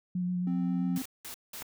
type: tone with vibrato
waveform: sine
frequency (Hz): 179.6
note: F3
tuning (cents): +49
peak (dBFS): -28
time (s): 0.15-0.98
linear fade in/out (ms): 5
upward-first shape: square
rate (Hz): 7.5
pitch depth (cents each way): 13
type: tone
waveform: triangle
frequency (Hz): 261.6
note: C4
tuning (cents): 0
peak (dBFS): -30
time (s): 0.47-1.02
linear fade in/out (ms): 2
type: noise bursts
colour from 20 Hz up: white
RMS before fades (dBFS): -42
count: 3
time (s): 0.96-1.628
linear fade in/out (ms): 2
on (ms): 96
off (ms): 190
type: click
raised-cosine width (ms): 0.5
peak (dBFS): -25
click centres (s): 1.621
effects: none